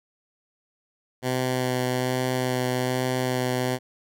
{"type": "tone with vibrato", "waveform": "10% pulse", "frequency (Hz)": 127.1, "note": "C3", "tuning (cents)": -50, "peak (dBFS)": -15, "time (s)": [1.22, 3.79], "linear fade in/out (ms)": 50, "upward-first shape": "sine", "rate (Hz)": 1.2, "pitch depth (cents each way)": 12, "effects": []}